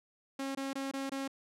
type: tone bursts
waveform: sawtooth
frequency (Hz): 271.7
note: C#4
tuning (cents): -35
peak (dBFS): -31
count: 5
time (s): 0.39-1.278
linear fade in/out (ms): 5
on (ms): 160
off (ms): 22
effects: low-pass 11000 Hz 12 dB/octave